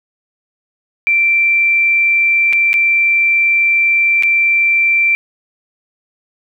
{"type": "tone with dropouts", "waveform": "sine", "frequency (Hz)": 2349, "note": "D7", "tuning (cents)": 0, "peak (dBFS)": -9, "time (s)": [1.07, 5.15], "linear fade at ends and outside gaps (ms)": 0, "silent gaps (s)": [[2.527, 2.532], [2.731, 2.74], [4.225, 4.234]], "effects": ["8-bit"]}